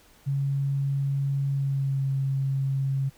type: tone with pitch glide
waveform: sine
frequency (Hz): 138.59 to 135.82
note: C#3 to C#3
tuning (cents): 0 to -35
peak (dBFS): -23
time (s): 0.26-3.1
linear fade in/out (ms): 20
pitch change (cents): -35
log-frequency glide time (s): 1.49-2.04
effects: pink hiss -57 dBFS RMS until 3.17 s